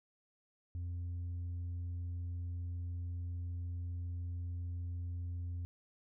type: tone with tanh clipping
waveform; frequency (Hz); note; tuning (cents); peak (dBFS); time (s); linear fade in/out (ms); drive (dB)
triangle; 87.31; F2; 0; -38; 0.75-5.65; 0; 7
effects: none